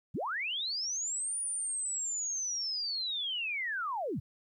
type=linear two-way sweep; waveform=sine; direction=up then down; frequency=81.3 to 9610 to 81.3 Hz; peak=-32 dBFS; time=0.14-4.2 s; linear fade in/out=10 ms; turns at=1.4 s; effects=12-bit